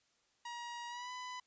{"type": "tone with pitch glide", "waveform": "sawtooth", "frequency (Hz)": [952, 999.3], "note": ["A#5", "B5"], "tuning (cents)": [36, 20], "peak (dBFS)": -39, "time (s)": [0.45, 1.4], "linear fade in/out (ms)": 5, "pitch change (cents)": 84, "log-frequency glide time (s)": [0.88, 1.11], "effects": ["white hiss -75 dBFS RMS until 1.46 s", "resampled to 16000 Hz"]}